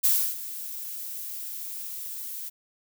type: noise with ADSR envelope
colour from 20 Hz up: violet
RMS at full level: -20 dBFS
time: 0.03-2.5 s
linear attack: 21 ms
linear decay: 300 ms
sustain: -16 dB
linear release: 21 ms
effects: none